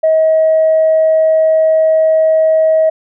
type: tone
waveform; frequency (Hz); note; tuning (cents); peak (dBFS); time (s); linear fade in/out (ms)
sine; 636; D#5; +38; -6; 0.03-2.9; 10
effects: tanh soft clip ceiling -3 dBFS